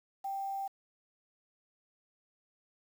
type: tone with quantisation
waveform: sine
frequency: 784 Hz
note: G5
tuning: in tune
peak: -34 dBFS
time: 0.24-0.68 s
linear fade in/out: 10 ms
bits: 9
effects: none